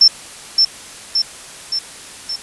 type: tone with echo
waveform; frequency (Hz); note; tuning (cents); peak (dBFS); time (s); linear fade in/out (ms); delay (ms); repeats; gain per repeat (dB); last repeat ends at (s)
sine; 5360; E8; +28; -4; 0.01-0.08; 5; 570; 4; -4; 2.36
effects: white hiss -35 dBFS RMS until 2.42 s + resampled to 24000 Hz